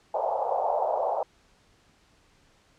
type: band-pass noise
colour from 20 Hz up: white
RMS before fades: -27 dBFS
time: 0.14-1.23 s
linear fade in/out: 5 ms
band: 520 to 860 Hz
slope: 48 dB/octave
effects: pink hiss -62 dBFS RMS until 2.78 s + low-pass 7000 Hz 12 dB/octave